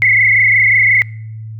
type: tone with frequency modulation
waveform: sine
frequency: 2093 Hz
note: C7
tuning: in tune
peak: -7 dBFS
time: 0.02-1.02 s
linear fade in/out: 0 ms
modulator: 25.6 Hz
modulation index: 4.3
effects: noise-tail reverb RT60 0.7 s tail -25 dB re dry + added 110 Hz sine -25 dBFS peak until 1.59 s